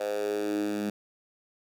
10% pulse tone with high-pass filter sweep, 103.83 Hz, G#2, in tune, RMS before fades -30 dBFS, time 0-0.9 s, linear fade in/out 5 ms, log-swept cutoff 560 to 220 Hz, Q 4.6, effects none

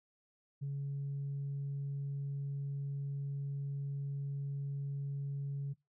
sine tone, 140 Hz, C#3, 18 cents sharp, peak -34 dBFS, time 0.61-5.74 s, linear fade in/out 20 ms, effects noise-tail reverb RT60 0.2 s tail -22 dB re dry + tanh soft clip ceiling -33 dBFS

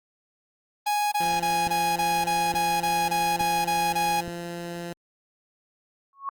45% pulse tone bursts, 830.6 Hz, G#5, in tune, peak -22 dBFS, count 12, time 0.86-4.211 s, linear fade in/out 10 ms, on 260 ms, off 21 ms
15% pulse tone, 172.1 Hz, F3, 25 cents flat, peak -26 dBFS, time 1.2-4.93 s, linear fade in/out 5 ms
click train, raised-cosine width 3 ms, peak -23 dBFS, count 4, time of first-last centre 1.67-4.279 s, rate 1.15 Hz
sine tone with exponential growth, 1102 Hz, C#6, 11 cents flat, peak -24 dBFS, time 6.13-6.29 s, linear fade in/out 1 ms, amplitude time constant 34 ms
effects Opus 24 kbps

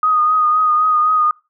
sine tone with vibrato, 1241 Hz, D#6, 5 cents flat, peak -11 dBFS, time 0.03-1.31 s, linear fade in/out 2 ms, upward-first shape triangle, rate 3.9 Hz, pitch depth 33 cents each way, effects noise-tail reverb RT60 0.3 s tail -25 dB re dry

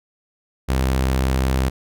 sawtooth tone, 65.4 Hz, C2, in tune, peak -13 dBFS, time 0.68-1.7 s, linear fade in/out 20 ms, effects none

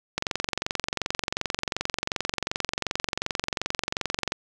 click train, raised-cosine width 0.2 ms, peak -8 dBFS, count 95, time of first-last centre 0.18-4.321 s, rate 22.7 Hz, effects none

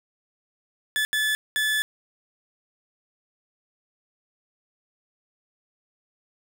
30% pulse tone bursts at uneven times, 1731 Hz, A6, 29 cents flat, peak -19 dBFS, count 3, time 0.96-1.05 / 1.13-1.35 / 1.56-1.82 s, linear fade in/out 0 ms, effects none

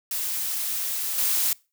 blue noise with level steps, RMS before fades -28 / -23 dBFS, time 0.11-1.53 s, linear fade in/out 2 ms, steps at 1.18 s, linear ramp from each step 5 ms, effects noise-tail reverb RT60 0.3 s tail -24 dB re dry

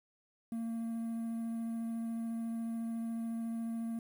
triangle tone with vibrato, 228.5 Hz, A#3, 34 cents flat, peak -33 dBFS, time 0.52-3.99 s, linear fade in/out 2 ms, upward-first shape sine, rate 14 Hz, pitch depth 9 cents each way, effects 10-bit

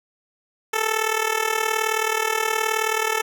10% pulse tone with amplitude modulation, 440 Hz, A4, in tune, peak -9 dBFS, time 0.73-3.22 s, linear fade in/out 10 ms, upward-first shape sine, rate 38.9 Hz, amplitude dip 75%, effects none

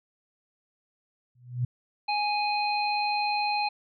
sine tone with exponential growth, 123.47 Hz, B2, in tune, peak -21 dBFS, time 1.35-1.65 s, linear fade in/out 5 ms, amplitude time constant 64 ms
harmonic tone, 830.6 Hz, G#5, in tune, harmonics 1 / 3 / 5, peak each -26 / -31 / -33 dBFS, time 2.08-3.69 s, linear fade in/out 10 ms
effects none

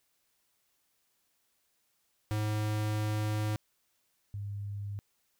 square / sine tone pair in turn, 106.6 / 101.29 Hz, G#2 / G#2, +46 / -43 cents, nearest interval minor second, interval 89 cents, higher first, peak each -30 / -35 dBFS, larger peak first, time 2.31-3.56 / 4.34-4.99 s, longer first, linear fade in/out 0 ms, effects white hiss -75 dBFS RMS until 5.39 s

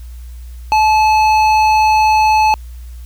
triangle tone with hard clipping, 864 Hz, A5, 32 cents flat, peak -10 dBFS, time 0.72-2.54 s, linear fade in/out 0 ms, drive 14 dB, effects added 60 Hz sine -28 dBFS peak until 3.05 s + white hiss -49 dBFS RMS until 3.05 s

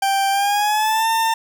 40% pulse tone with pitch glide, 785 to 901.7 Hz, G5 to A5, +2 to +42 cents, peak -15 dBFS, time 0.02-1.34 s, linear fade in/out 5 ms, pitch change +240 cents, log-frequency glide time 0.3-1.08 s, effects none

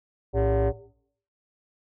sine tone with frequency modulation, 230 Hz, A#3, 23 cents flat, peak -17 dBFS, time 0.33-0.73 s, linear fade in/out 50 ms, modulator 170 Hz, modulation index 2.4, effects noise-tail reverb RT60 0.6 s tail -17 dB re dry + tanh soft clip ceiling -19 dBFS

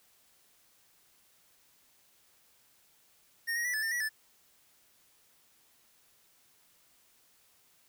square tone with pitch steps, 1845 / 1886 / 1960 / 1736 / 1803 / 1933 / 1747 Hz, A#6 / A#6 / B6 / A6 / A6 / B6 / A6, -18 / +20 / -14 / -24 / +42 / -38 / -13 cents, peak -31 dBFS, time 3.47-4.093 s, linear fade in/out 20 ms, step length 89 ms, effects white hiss -66 dBFS RMS until 7.88 s

